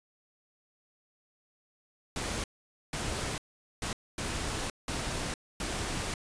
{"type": "noise bursts at uneven times", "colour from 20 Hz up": "pink", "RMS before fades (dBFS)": -34, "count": 6, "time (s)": [[2.16, 2.44], [2.93, 3.38], [3.82, 3.93], [4.18, 4.7], [4.88, 5.34], [5.6, 6.14]], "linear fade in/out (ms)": 2, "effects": ["resampled to 22050 Hz"]}